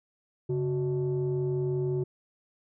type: tone pair together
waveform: sine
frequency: 138.59 / 370 Hz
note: C#3 / F#4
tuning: 0 / 0 cents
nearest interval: octave + perfect fourth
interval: 1700 cents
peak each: -27 dBFS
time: 0.49-2.04 s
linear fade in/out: 10 ms
effects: tanh soft clip ceiling -22 dBFS